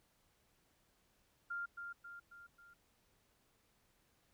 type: tone with echo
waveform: sine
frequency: 1396.9 Hz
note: F6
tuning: in tune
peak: -39 dBFS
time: 1.5-1.66 s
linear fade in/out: 10 ms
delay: 270 ms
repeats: 4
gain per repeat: -5 dB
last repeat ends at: 2.74 s
effects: pink hiss -75 dBFS RMS until 4.33 s